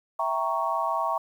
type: chord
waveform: sine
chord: E diminished seventh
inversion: none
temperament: equal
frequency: 659.3 / 784 / 932.3 / 1108.7 Hz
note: E5 / G5 / Bb5 / Db6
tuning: 0 / 0 / 0 / 0 cents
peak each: -30 / -32 / -29 / -28 dBFS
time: 0.19-1.18 s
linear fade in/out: 5 ms
effects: 9-bit